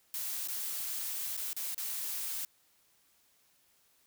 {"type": "noise with dropouts", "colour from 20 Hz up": "blue", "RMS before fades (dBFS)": -37, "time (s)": [0.14, 2.45], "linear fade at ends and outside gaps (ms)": 1, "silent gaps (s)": [[0.475, 0.484], [1.368, 1.375], [1.531, 1.565], [1.746, 1.779]], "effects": ["white hiss -69 dBFS RMS until 4.06 s"]}